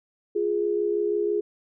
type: tone pair together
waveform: sine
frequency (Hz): 349.2 / 415.3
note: F4 / G#4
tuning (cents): 0 / 0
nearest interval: minor third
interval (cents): 300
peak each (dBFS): -27 / -23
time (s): 0.35-1.41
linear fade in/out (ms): 10
effects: none